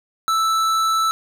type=tone with tanh clipping; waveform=sine; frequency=1318.5 Hz; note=E6; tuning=in tune; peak=-18 dBFS; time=0.28-1.11 s; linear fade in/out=0 ms; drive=16 dB; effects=none